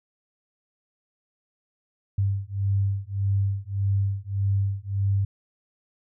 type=beating tone pair; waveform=sine; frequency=98 / 99.7 Hz; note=G2 / G2; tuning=0 / +30 cents; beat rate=1.7 Hz; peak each=-25 dBFS; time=2.18-5.25 s; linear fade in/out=5 ms; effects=none